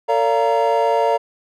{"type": "tone cluster", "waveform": "triangle", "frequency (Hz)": [452.3, 572, 691, 933], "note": ["A4", "D5", "F5", "A#5"], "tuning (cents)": [48, -46, -19, 1], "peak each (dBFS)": -18, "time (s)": [0.08, 1.18], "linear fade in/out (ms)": 20, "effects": []}